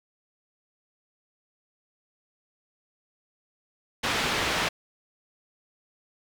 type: low-pass noise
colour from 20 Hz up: white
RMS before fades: -27 dBFS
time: 4.03-4.69 s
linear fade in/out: 10 ms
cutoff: 3100 Hz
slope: 12 dB/octave
effects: none